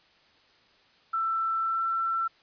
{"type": "tone with pitch glide", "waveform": "sine", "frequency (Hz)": [1333, 1343], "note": ["E6", "E6"], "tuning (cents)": [19, 32], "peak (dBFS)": -25, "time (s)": [1.13, 2.28], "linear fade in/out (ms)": 10, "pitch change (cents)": 13, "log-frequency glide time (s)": [1.6, 1.84], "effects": ["white hiss -61 dBFS RMS until 2.42 s", "resampled to 11025 Hz"]}